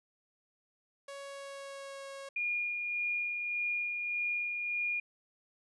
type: tone with pitch glide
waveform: sawtooth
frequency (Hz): 557 to 548.7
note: C#5 to C#5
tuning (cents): +8 to -18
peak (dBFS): -39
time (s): 1.08-2.29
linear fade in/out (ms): 5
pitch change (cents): -26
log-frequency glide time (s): 1.2-2.07
type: tone with tremolo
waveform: sine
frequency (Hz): 2427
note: D#7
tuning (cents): -44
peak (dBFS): -30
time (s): 2.36-5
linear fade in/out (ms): 5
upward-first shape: sine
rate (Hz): 1.7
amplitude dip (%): 35
effects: resampled to 24000 Hz